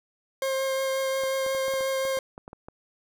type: tone with vibrato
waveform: 40% pulse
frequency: 533 Hz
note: C5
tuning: 32 cents sharp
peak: -24 dBFS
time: 0.42-2.19 s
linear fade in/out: 2 ms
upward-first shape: triangle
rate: 5.6 Hz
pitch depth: 12 cents each way
type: clicks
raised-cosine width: 1 ms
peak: -27 dBFS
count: 12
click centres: 1.236 / 1.464 / 1.549 / 1.682 / 1.738 / 1.808 / 2.052 / 2.172 / 2.379 / 2.479 / 2.531 / 2.685 s
effects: none